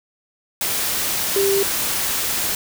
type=tone in noise; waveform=sine; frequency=394.7 Hz; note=G4; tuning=12 cents sharp; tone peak=-16 dBFS; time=1.36-1.63 s; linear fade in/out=2 ms; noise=white; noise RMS=-22 dBFS; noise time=0.61-2.55 s; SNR=+3 dB; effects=none